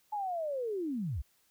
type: linear sweep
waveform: sine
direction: down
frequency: 860 to 51.6 Hz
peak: -32 dBFS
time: 0.12-1.22 s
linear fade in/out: 10 ms
effects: white hiss -70 dBFS RMS until 1.5 s